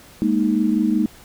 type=chord; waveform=sine; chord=Ab suspended second; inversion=none; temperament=equal; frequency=207.7 / 233.1 / 311.1 Hz; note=Ab3 / Bb3 / Eb4; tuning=0 / 0 / 0 cents; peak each=-20 dBFS; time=0.22-1.06 s; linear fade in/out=0 ms; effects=pink hiss -46 dBFS RMS until 1.24 s